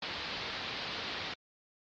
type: low-pass noise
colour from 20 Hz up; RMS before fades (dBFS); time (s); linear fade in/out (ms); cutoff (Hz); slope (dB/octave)
white; -39; 0.02-1.34; 5; 4600; 48
effects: high-pass 60 Hz 12 dB/octave + MP3 48 kbps